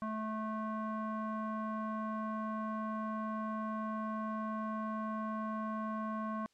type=tone with low-pass filter; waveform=square; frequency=217.8 Hz; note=A3; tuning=17 cents flat; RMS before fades=-38 dBFS; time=0.02-6.46 s; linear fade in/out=0 ms; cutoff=1200 Hz; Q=5; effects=white hiss -74 dBFS RMS until 6.53 s + low-pass 7000 Hz 12 dB/octave